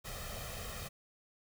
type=noise with comb filter; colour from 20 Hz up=pink; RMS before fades=-43 dBFS; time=0.04-0.89 s; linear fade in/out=20 ms; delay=1.6 ms; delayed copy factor=+0.75; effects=none